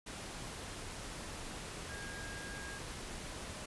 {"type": "tone in noise", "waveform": "sine", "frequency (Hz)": 1626, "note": "G#6", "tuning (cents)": -37, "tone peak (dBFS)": -47, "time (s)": [1.89, 2.79], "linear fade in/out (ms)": 10, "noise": "pink", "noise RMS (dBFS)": -45, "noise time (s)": [0.06, 3.66], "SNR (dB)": -5, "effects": ["resampled to 24000 Hz"]}